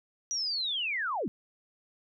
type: linear sweep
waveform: sine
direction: down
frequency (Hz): 5880 to 164.4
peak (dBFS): -29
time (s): 0.31-1.28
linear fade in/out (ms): 0
effects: none